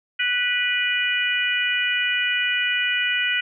harmonic tone with a mistuned harmonic, 490 Hz, B4, 14 cents flat, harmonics 3 / 4 / 5 / 6, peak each -25 / -25 / -25 / -25 dBFS, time 0.19-3.41 s, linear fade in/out 10 ms, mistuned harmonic 3, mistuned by +15 cents, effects none

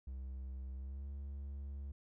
triangle tone with pitch glide, 65.41 to 69.7 Hz, C2 to C#2, 0 to +10 cents, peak -40 dBFS, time 0.07-1.92 s, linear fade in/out 5 ms, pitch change +110 cents, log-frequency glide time 0.75-1.07 s, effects none

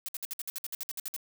blue noise bursts, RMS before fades -36 dBFS, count 14, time 0.06-1.164 s, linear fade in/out 0 ms, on 25 ms, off 58 ms, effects none

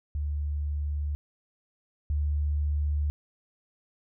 sine tone pair in turn, 73.42 / 73.75 Hz, D2 / D2, 0 / +8 cents, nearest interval unison, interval 8 cents, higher second, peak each -27 / -24 dBFS, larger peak second, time 0.15-1.15 / 2.1-3.1 s, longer neither, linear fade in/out 0 ms, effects none

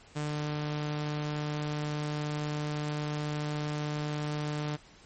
sawtooth tone, 149.4 Hz, D3, 30 cents sharp, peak -27 dBFS, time 0.15-4.77 s, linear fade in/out 20 ms, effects pink hiss -56 dBFS RMS until 5.05 s + MP3 32 kbps

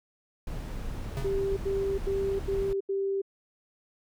brown noise, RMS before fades -35 dBFS, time 0.47-2.73 s, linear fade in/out 2 ms
square tone with exponential decay, 135.9 Hz, C#3, 34 cents flat, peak -29 dBFS, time 1.17-1.5 s, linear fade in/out 0 ms, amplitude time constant 71 ms
sine tone bursts, 392 Hz, G4, in tune, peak -26 dBFS, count 5, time 1.24-3.218 s, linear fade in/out 10 ms, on 330 ms, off 82 ms
effects none

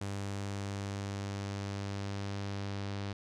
sawtooth tone with low-pass filter sweep, 99.6 Hz, G2, 28 cents sharp, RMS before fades -38 dBFS, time 0.01-3.13 s, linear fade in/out 5 ms, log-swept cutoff 8100 to 4700 Hz, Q 1.5, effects none

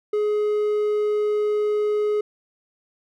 triangle tone, 420.2 Hz, G#4, 20 cents sharp, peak -17 dBFS, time 0.13-2.21 s, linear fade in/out 5 ms, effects none

